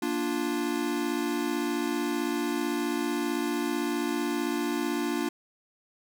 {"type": "chord", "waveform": "square", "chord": "Bb major", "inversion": "none", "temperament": "equal with one note detuned", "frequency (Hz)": [235.5, 293.7, 349.2], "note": ["Bb3", "D4", "F4"], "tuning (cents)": [18, 0, 0], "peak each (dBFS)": [-34, -31, -32], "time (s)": [0.02, 5.29], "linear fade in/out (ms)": 5, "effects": []}